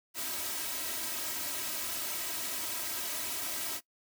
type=noise with comb filter; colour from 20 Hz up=white; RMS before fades=-36 dBFS; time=0.14-3.81 s; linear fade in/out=50 ms; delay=3.1 ms; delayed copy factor=+0.8; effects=noise-tail reverb RT60 0.1 s tail -21 dB re dry + high-pass 80 Hz 12 dB/octave